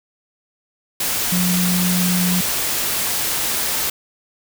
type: tone in noise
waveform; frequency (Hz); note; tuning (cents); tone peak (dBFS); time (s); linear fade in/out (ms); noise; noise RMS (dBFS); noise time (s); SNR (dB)
sine; 180; F#3; -47; -17; 1.32-2.41; 5; white; -21; 1-3.9; +1
effects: none